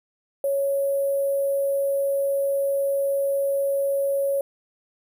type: tone with sample-and-hold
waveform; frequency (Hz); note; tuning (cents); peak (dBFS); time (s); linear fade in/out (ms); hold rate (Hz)
sine; 554.4; C#5; 0; -20; 0.44-4.41; 2; 11025
effects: none